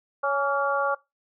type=harmonic tone with a mistuned harmonic; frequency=278.7 Hz; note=C#4; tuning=9 cents sharp; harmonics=2 / 3 / 4 / 5; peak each=-26 / -29 / -27 / -28 dBFS; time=0.23-0.95 s; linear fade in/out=10 ms; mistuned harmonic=4; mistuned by=+40 cents; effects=noise-tail reverb RT60 0.2 s tail -20 dB re dry